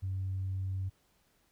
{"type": "tone", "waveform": "sine", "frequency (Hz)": 95, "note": "F#2", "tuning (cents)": 46, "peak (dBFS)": -31, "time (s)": [0.02, 0.9], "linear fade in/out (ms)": 20, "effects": ["tanh soft clip ceiling -28 dBFS", "pink hiss -71 dBFS RMS until 1.51 s"]}